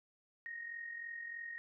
sine tone with amplitude modulation, 1864.7 Hz, A#6, in tune, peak -40 dBFS, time 0.46-1.58 s, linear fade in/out 0 ms, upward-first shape sine, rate 43.2 Hz, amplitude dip 55%, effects none

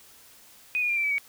sine tone with pitch steps, 2489 / 2439 / 2390 / 2343 / 2296 / 2250 Hz, D#7 / D#7 / D7 / D7 / D7 / C#7, 0 / -35 / +30 / -5 / -40 / +25 cents, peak -23 dBFS, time 0.75-1.182 s, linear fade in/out 0 ms, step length 72 ms, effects white hiss -53 dBFS RMS until 1.28 s

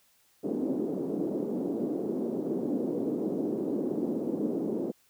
white band-pass noise, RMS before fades -31 dBFS, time 0.43-4.92 s, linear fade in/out 20 ms, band 220 to 390 Hz, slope 24 dB/octave, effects white hiss -66 dBFS RMS until 5.09 s

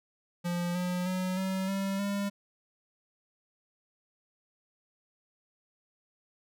square tone with pitch steps, 174.61 / 179.52 / 184.57 / 189.75 / 195.09 / 200.6 Hz, F3 / F3 / F#3 / F#3 / G3 / G3, 0 / +48 / -4 / +44 / -8 / +40 cents, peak -30 dBFS, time 0.44-2.3 s, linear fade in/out 20 ms, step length 310 ms, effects none

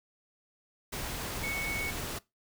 sine tone in noise, 2217 Hz, C#7, in tune, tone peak -33 dBFS, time 1.43-1.91 s, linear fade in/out 10 ms, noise pink, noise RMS -37 dBFS, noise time 0.92-2.19 s, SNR +1 dB, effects noise-tail reverb RT60 0.2 s tail -20 dB re dry

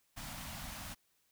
pink band-stop noise, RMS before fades -45 dBFS, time 0.16-0.95 s, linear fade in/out 20 ms, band 280 to 600 Hz, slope 48 dB/octave, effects white hiss -75 dBFS RMS until 1.31 s

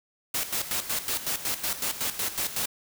white noise with tremolo, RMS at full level -28 dBFS, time 0.34-2.66 s, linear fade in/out 5 ms, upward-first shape square, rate 5.4 Hz, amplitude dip 70%, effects none

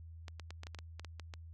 clicks, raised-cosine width 0.2 ms, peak -29 dBFS, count 11, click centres 0.282 / 0.397 / 0.506 / 0.634 / 0.669 / 0.747 / 0.788 / 0.996 / 1.047 / 1.197 / 1.338 s, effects added 82 Hz sine -48 dBFS peak until 1.53 s

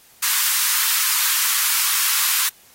white high-pass noise, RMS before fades -19 dBFS, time 0.22-2.49 s, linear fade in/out 10 ms, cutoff 980 Hz, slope 48 dB/octave, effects white hiss -51 dBFS RMS until 2.74 s + AAC 48 kbps

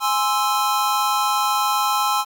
square chord, Ab augmented, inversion none, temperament equal, 830.6 / 1046.5 / 1318.5 Hz, Ab5 / C6 / E6, 0 / 0 / 0 cents, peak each -23 dBFS, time 0-2.25 s, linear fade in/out 50 ms, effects 9-bit

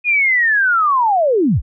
sine linear sweep, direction down, 2480 to 30.87 Hz, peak -11 dBFS, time 0.04-1.62 s, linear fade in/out 50 ms, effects none

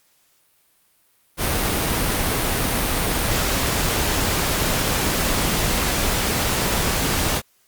pink noise, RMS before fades -21 dBFS, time 1.37-7.42 s, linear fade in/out 50 ms, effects white hiss -61 dBFS RMS until 7.67 s + Opus 48 kbps

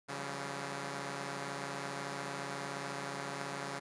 5% pulse tone cluster, 139.8 / 172.5 / 191.1 / 198.9 Hz, C#3 / F3 / G3 / G3, +15 / -21 / -44 / +25 cents, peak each -29 / -35 / -36 / -37 dBFS, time 0.08-3.8 s, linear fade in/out 20 ms, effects resampled to 22050 Hz

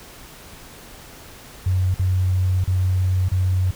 sine tone with dropouts, 92.5 Hz, F#2, in tune, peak -16 dBFS, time 1.66-3.71 s, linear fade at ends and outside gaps 5 ms, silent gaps 1.944-1.993 / 2.641-2.675 / 3.287-3.316 s, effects pink hiss -42 dBFS RMS until 3.75 s

